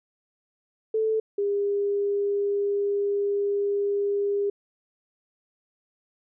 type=tone pair in turn; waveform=sine; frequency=439.1 / 404.1 Hz; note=A4 / G#4; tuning=-4 / -47 cents; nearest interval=minor second; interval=143 cents; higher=first; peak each=-21 / -22 dBFS; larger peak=first; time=0.94-1.2 / 1.38-4.5 s; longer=second; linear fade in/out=5 ms; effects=none